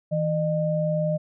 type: tone pair together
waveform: sine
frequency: 161.3 / 608.6 Hz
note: E3 / D#5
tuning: -37 / -38 cents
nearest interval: octave + major seventh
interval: 2299 cents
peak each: -24 dBFS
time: 0.11-1.18 s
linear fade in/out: 20 ms
effects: none